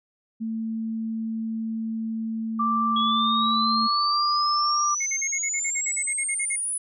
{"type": "tone", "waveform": "sine", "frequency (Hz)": 223.5, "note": "A3", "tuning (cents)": 27, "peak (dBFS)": -26, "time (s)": [0.4, 3.88], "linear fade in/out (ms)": 20}
{"type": "tone with pitch glide", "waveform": "sine", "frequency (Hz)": [1174.7, 1184.2], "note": ["D6", "D6"], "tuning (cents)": [0, 14], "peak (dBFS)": -21, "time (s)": [2.59, 4.95], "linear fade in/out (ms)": 10, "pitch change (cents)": 14, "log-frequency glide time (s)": [3.85, 4.45]}
{"type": "exponential sweep", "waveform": "sine", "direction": "up", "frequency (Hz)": [3322, 10020], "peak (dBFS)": -25, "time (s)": [2.96, 6.78], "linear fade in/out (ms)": 5}
{"type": "tone bursts", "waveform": "triangle", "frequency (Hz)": 2169, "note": "C#7", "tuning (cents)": -38, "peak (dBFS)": -25, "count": 15, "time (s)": [5, 6.562], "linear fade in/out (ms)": 10, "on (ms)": 64, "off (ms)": 43}
{"effects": []}